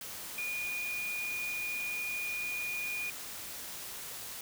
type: tone in noise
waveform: sine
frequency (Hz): 2442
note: D#7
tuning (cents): -33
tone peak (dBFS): -34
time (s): 0.38-3.1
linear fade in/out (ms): 2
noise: white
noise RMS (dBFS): -43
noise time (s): 0.01-4.41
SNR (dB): +6
effects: none